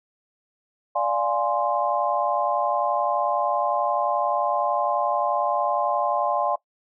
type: chord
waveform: sine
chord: D half-diminished seventh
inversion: none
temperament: equal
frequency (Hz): 587.3 / 698.5 / 830.6 / 1046.5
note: D5 / F5 / Ab5 / C6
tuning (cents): 0 / 0 / 0 / 0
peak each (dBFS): -26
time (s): 0.95-6.56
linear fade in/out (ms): 10
effects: noise-tail reverb RT60 0.1 s tail -20 dB re dry